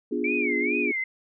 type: chord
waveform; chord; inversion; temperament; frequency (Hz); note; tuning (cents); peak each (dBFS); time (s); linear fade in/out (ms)
sine; B diminished seventh; none; equal with one note detuned; 246.9 / 293.7 / 351.3 / 415.3; B3 / D4 / F4 / Ab4; 0 / 0 / +10 / 0; -30; 0.11-0.92; 10
type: tone with vibrato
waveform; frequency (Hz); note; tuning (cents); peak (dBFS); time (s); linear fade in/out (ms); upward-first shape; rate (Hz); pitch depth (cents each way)
sine; 2267; C#7; +38; -25; 0.24-1.04; 5; sine; 2.3; 170
effects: none